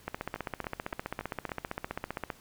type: two click trains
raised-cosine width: 0.5 ms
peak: -23 / -18 dBFS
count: 5 / 35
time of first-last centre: 0.36-1.493 / 0.08-2.302 s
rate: 3.53 / 15.3 Hz
effects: pink hiss -57 dBFS RMS until 2.4 s